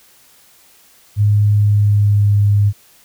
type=tone with pitch glide; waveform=sine; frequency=103.83 to 102.28 Hz; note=G#2 to G#2; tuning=0 to -26 cents; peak=-9 dBFS; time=1.16-2.73 s; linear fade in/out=50 ms; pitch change=-26 cents; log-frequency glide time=1.54-2.38 s; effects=white hiss -49 dBFS RMS until 3.04 s